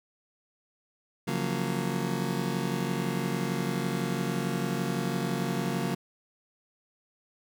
30% pulse chord, Gb major seventh, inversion second, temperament just, 138.75 / 173.43 / 185 / 231.2 Hz, Db3 / F3 / Gb3 / Bb3, +2 / -12 / 0 / -14 cents, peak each -31 dBFS, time 1.27-5.95 s, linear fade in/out 10 ms, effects none

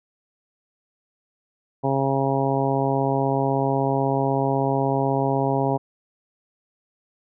harmonic tone, 136.2 Hz, C#3, 30 cents flat, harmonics 1 / 2 / 3 / 4 / 5 / 6 / 7, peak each -25 / -26 / -26 / -28 / -27 / -28 / -29 dBFS, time 1.83-5.78 s, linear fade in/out 20 ms, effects none

